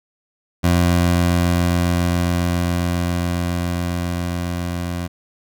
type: tone with level ramp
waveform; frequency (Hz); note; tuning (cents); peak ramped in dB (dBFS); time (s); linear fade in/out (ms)
20% pulse; 87.31; F2; 0; -8 to -18; 0.63-5.08; 20
effects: none